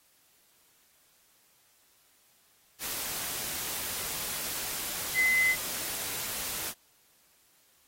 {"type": "tone in noise", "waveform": "sine", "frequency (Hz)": 2036, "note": "C7", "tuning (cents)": -48, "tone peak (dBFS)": -22, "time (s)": [5.14, 5.56], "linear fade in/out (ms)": 50, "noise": "white", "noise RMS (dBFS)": -35, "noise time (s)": [2.79, 6.74], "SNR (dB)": 10, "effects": ["white hiss -65 dBFS RMS until 7.87 s", "AAC 48 kbps"]}